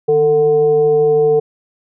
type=tone with frequency modulation; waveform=sine; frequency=447.4 Hz; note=A4; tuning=29 cents sharp; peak=-9 dBFS; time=0.08-1.4 s; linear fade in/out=10 ms; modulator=294 Hz; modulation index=0.37; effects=none